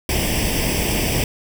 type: noise with comb filter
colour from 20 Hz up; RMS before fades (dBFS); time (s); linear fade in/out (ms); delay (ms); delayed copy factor
pink; -20; 0.09-1.24; 2; 0.37; +0.8
effects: none